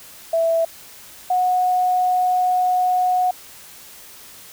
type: tone pair in turn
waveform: sine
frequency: 660 / 730.9 Hz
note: E5 / F#5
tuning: +2 / -21 cents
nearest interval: major second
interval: 177 cents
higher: second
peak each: -15 / -15 dBFS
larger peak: neither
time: 0.33-0.65 / 1.3-3.31 s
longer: second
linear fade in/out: 5 ms
effects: white hiss -42 dBFS RMS until 4.52 s